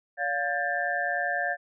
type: tone cluster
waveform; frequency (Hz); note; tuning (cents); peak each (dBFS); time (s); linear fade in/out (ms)
sine; 575 / 705 / 1602 / 1765; D5 / F5 / G6 / A6; -37 / +16 / +37 / +5; -34 / -30 / -31 / -30; 0.17-1.57; 50
effects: none